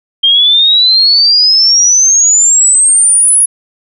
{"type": "exponential sweep", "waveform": "sine", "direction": "up", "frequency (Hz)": [3176, 10548], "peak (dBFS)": -4, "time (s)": [0.23, 3.46], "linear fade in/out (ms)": 10, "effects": []}